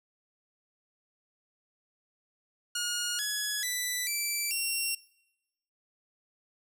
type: tone with pitch steps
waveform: 10% pulse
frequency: 1434 / 1685.7 / 1981.7 / 2330 / 2738 Hz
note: F6 / G#6 / B6 / D7 / F7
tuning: +45 / +25 / +5 / -14 / -35 cents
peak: -21 dBFS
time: 2.75-4.95 s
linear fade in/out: 5 ms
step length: 440 ms
effects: noise-tail reverb RT60 0.9 s tail -22 dB re dry